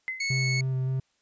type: tone with exponential decay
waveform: sine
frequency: 2052 Hz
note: C7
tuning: 34 cents flat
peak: -26 dBFS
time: 0.08-0.4 s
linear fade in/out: 0 ms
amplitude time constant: 69 ms
type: tone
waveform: sawtooth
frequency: 2203 Hz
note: C#7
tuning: 11 cents flat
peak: -23 dBFS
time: 0.2-0.61 s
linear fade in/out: 5 ms
type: tone with vibrato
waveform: triangle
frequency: 130.81 Hz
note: C3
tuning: in tune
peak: -23 dBFS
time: 0.3-1 s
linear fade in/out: 5 ms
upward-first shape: square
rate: 3.5 Hz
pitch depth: 10 cents each way
effects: white hiss -71 dBFS RMS until 1.21 s + resampled to 16000 Hz